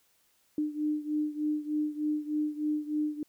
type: beating tone pair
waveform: sine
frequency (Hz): 300.6 / 303.9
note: D4 / D#4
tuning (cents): +40 / -41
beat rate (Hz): 3.3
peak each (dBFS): -30 / -33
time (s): 0.58-3.23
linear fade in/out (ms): 2
effects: white hiss -69 dBFS RMS until 3.28 s